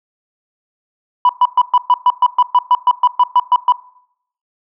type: tone bursts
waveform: sine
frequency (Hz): 987.8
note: B5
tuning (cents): 0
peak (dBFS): -5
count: 16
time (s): 1.25-3.722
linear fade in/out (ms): 2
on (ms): 42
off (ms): 120
effects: noise-tail reverb RT60 0.7 s tail -21 dB re dry + tanh soft clip ceiling -4 dBFS